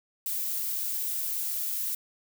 violet noise, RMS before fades -31 dBFS, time 0.26-1.95 s, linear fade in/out 2 ms, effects none

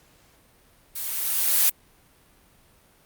blue noise with level ramp, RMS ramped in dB -32 to -17 dBFS, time 0.95-1.7 s, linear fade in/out 10 ms, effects pink hiss -58 dBFS RMS until 3.05 s + Opus 48 kbps

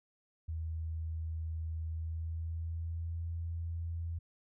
sine tone with pitch glide, 80.6 to 83.64 Hz, E2 to E2, -38 to +26 cents, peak -35 dBFS, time 0.48-4.19 s, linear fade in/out 10 ms, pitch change +64 cents, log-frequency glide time 1.85-3.25 s, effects none

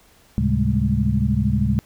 sine tone cluster, 73.5 / 109.8 / 134.8 / 199 / 211.8 Hz, D2 / A2 / C#3 / G3 / G#3, +2 / -3 / -48 / +26 / +34 cents, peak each -23 dBFS, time 0.38-1.79 s, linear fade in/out 0 ms, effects pink hiss -54 dBFS RMS until 1.85 s

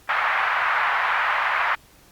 white band-pass noise, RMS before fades -22 dBFS, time 0.09-1.75 s, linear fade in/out 2 ms, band 820 to 1900 Hz, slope 24 dB/octave, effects pink hiss -53 dBFS RMS until 2.11 s + Opus 48 kbps

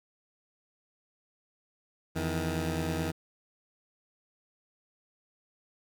15% pulse tone pair together, 84.07 / 158.7 Hz, E2 / D#3, +35 / +35 cents, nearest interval major seventh, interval 1100 cents, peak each -26 dBFS, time 2.15-3.12 s, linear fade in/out 20 ms, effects 10-bit

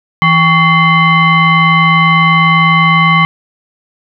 sine tone with frequency modulation, 1123 Hz, C#6, 22 cents sharp, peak -5 dBFS, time 0.22-3.25 s, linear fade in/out 0 ms, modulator 959 Hz, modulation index 1.3, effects none

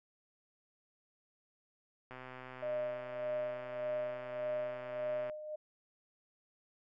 click train, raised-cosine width 0.5 ms, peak -33 dBFS, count 409, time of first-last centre 2.11-5.297 s, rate 128 Hz
sine tone with tremolo, 610 Hz, D#5, 34 cents flat, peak -33 dBFS, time 2.62-5.56 s, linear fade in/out 10 ms, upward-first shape sine, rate 1.7 Hz, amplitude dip 70%
effects none

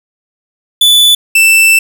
45% pulse tone pair in turn, 3477 / 2660 Hz, A7 / E7, -21 / +15 cents, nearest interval perfect fourth, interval 464 cents, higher first, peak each -4 dBFS, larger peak neither, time 0.81-1.15 / 1.35-1.79 s, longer second, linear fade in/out 5 ms, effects none

